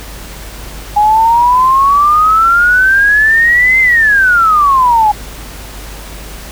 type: exponential two-way sweep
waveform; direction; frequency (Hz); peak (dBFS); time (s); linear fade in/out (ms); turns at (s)
sine; up then down; 825 to 2091 to 825; -5; 0.96-5.12; 10; 3.8
effects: added 50 Hz sine -28 dBFS peak until 6.51 s + pink hiss -30 dBFS RMS until 6.51 s